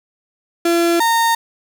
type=tone pair in turn; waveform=35% pulse; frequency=340 / 919.8 Hz; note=F4 / A#5; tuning=-46 / -23 cents; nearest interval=octave + perfect fourth; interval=1723 cents; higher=second; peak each=-11 dBFS; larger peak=neither; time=0.65-1 / 1-1.35 s; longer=neither; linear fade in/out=5 ms; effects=none